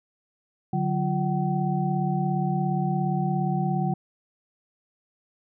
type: tone cluster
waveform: sine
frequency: 146.8 / 184 / 350.6 / 759 Hz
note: D3 / F#3 / F4 / F#5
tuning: 0 / -9 / +7 / +44 cents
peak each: -26 / -26 / -34 / -29 dBFS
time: 0.73-3.94 s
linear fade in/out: 5 ms
effects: none